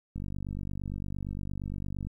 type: click train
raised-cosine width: 5 ms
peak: -24 dBFS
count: 94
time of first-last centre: 0.16-2.07 s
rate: 48.7 Hz
effects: 11-bit